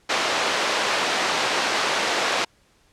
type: band-pass noise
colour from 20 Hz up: pink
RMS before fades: -23 dBFS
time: 0.09-2.45 s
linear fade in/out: 10 ms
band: 520 to 5100 Hz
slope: 12 dB/octave
effects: pink hiss -60 dBFS RMS until 2.92 s + low-pass 9000 Hz 12 dB/octave